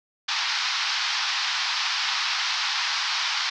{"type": "band-pass noise", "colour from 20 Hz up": "white", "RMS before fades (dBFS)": -26, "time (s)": [0.28, 3.5], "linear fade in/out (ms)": 10, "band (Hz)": [830, 5400], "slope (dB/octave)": 48, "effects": []}